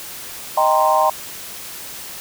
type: chord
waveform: sine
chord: C minor seventh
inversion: first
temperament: equal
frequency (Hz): 622.3 / 784 / 932.3 / 1046.5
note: Eb5 / G5 / Bb5 / C6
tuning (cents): 0 / 0 / 0 / 0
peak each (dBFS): -18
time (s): 0.57-1.1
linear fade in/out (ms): 5
effects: white hiss -33 dBFS RMS until 2.2 s